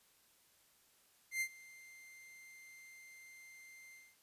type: tone with ADSR envelope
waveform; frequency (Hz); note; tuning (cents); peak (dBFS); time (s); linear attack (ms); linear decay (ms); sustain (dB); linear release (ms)
45% pulse; 2093; C7; 0; -33; 1.31-4.17; 100; 70; -22; 230
effects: white hiss -70 dBFS RMS until 4.22 s + resampled to 32000 Hz